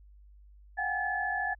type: tone cluster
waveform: sine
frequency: 717 / 758 / 812 / 1723 Hz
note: F5 / F#5 / G#5 / A6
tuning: +45 / +42 / -39 / -37 cents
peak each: -37 / -36 / -37 / -31 dBFS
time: 0.77-1.55 s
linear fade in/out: 20 ms
effects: added 50 Hz sine -52 dBFS peak until 1.59 s